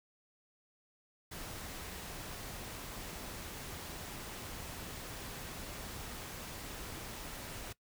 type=noise; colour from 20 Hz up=pink; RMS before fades=-45 dBFS; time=1.31-7.73 s; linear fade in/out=10 ms; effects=noise-tail reverb RT60 0.1 s tail -20 dB re dry